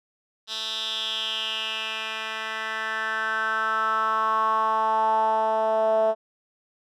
10% pulse tone with band-pass filter sweep, 220 Hz, A3, in tune, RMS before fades -25 dBFS, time 0.47-6.15 s, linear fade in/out 50 ms, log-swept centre 4100 to 630 Hz, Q 5, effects none

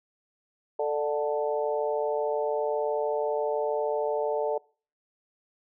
harmonic tone with a mistuned harmonic, 146.83 Hz, D3, in tune, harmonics 3 / 4 / 5 / 6, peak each -28 / -29 / -35 / -34 dBFS, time 0.79-4.58 s, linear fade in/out 5 ms, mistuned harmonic 4, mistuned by +17 cents, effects noise-tail reverb RT60 0.4 s tail -24 dB re dry

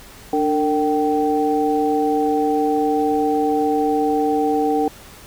sine tone cluster, 295.4 / 454.6 / 774 Hz, D4 / A#4 / G5, +10 / -43 / -22 cents, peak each -20 dBFS, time 0.33-4.88 s, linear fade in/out 2 ms, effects pink hiss -42 dBFS RMS until 5.26 s

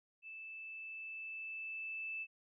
sine tone with level ramp, 2634 Hz, E7, 2 cents flat, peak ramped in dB -47 to -39 dBFS, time 0.22-2.27 s, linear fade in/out 50 ms, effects none

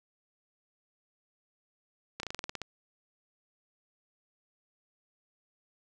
slowing click train, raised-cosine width 0.2 ms, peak -19 dBFS, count 10, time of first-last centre 2.2-2.617 s, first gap 32 ms, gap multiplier 1.09, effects none

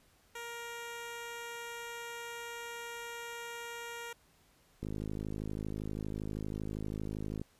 10% pulse tone, 469.6 Hz, A#4, 13 cents sharp, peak -33 dBFS, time 0.35-4.13 s, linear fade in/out 5 ms
click train, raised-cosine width 3 ms, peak -26 dBFS, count 137, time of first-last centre 4.83-7.416 s, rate 52.6 Hz
effects pink hiss -67 dBFS RMS until 7.59 s + resampled to 32000 Hz

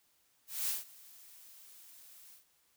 blue noise with ADSR envelope, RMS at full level -33 dBFS, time 0.47-2.45 s, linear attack 210 ms, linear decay 160 ms, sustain -23 dB, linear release 120 ms, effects white hiss -72 dBFS RMS until 2.76 s

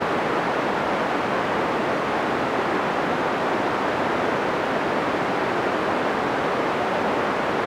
pink band-pass noise, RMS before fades -23 dBFS, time 0-7.66 s, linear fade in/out 20 ms, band 300 to 1500 Hz, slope 12 dB/octave, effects none

